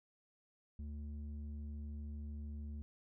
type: tone with low-pass filter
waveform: square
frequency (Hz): 73.42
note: D2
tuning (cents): 0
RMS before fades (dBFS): -45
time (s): 0.79-2.82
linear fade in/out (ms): 0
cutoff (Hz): 170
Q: 3.2
effects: none